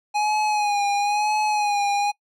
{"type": "tone with vibrato", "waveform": "square", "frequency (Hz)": 830.6, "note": "G#5", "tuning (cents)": 0, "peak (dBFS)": -20, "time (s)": [0.14, 2.12], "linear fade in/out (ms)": 20, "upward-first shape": "sine", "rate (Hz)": 1, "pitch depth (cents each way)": 45, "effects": ["noise-tail reverb RT60 0.1 s tail -23 dB re dry", "low-pass 7000 Hz 12 dB/octave"]}